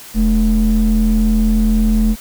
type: ring-modulated tone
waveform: triangle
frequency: 129.5 Hz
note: C3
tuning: 17 cents flat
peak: -4 dBFS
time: 0.14-2.16 s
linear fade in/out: 50 ms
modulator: 88 Hz
effects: tanh soft clip ceiling -4 dBFS + white hiss -36 dBFS RMS until 2.2 s